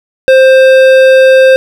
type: tone with hard clipping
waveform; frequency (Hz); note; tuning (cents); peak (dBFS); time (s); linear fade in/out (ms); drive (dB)
triangle; 525; C5; +6; -3; 0.28-1.56; 0; 16
effects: none